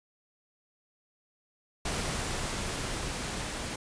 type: noise with level ramp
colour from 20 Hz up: pink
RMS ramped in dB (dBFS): -32 to -36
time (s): 1.85-3.76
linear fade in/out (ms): 5
effects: resampled to 22050 Hz